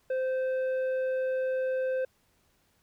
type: tone with tanh clipping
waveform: triangle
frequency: 519 Hz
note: C5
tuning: 14 cents flat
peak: -28 dBFS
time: 0.1-2.05 s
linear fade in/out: 5 ms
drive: 11 dB
effects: pink hiss -69 dBFS RMS until 2.82 s